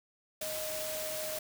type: tone in noise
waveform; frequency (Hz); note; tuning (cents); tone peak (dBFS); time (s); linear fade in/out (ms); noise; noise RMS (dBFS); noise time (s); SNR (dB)
sine; 622.3; D#5; 0; -38; 0.41-1.39; 5; white; -39; 0.41-1.39; -2
effects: none